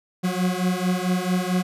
40% pulse beating tone pair, 179.8 / 184.3 Hz, F#3 / F#3, -49 / -7 cents, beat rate 4.5 Hz, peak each -23 dBFS, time 0.23-1.63 s, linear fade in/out 20 ms, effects resampled to 32000 Hz

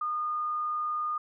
sine tone, 1222 Hz, D#6, 32 cents flat, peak -28 dBFS, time 0.01-1.18 s, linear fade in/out 5 ms, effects none

